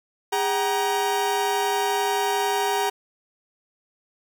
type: tone cluster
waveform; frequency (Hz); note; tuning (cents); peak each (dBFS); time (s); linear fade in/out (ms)
40% pulse; 406.7 / 762 / 944; G#4 / G5 / A#5; -36 / -49 / +22; -25; 0.32-2.9; 10
effects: none